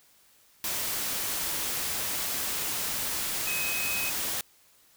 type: tone in noise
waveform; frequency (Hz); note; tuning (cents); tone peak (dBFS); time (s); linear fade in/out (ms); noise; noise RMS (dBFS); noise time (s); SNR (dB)
sine; 2536; D#7; +32; -31; 3.47-4.1; 2; white; -31; 0.64-4.41; -3
effects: white hiss -61 dBFS RMS until 4.96 s